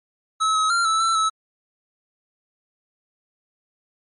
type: tone with pitch steps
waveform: square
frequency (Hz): 1293 / 1278 / 1382 / 1312 / 1336 / 1301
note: E6 / D#6 / F6 / E6 / E6 / E6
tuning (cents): -34 / +46 / -19 / -9 / +23 / -23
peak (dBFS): -18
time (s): 0.4-1.3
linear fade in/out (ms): 20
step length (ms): 150
effects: MP3 48 kbps